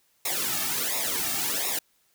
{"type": "noise with flanger", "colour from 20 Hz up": "white", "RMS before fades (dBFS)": -28, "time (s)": [0.25, 1.79], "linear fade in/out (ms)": 5, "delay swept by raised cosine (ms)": [0.65, 2.05], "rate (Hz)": 1.4, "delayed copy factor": -0.95, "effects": ["white hiss -67 dBFS RMS until 2.14 s"]}